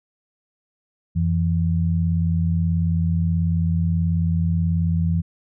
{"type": "tone pair together", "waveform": "sine", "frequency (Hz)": [88.4, 166.88], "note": ["F2", "E3"], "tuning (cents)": [22, 22], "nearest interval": "major seventh", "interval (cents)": 1100, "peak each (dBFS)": -20, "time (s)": [1.15, 5.22], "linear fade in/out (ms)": 20, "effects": []}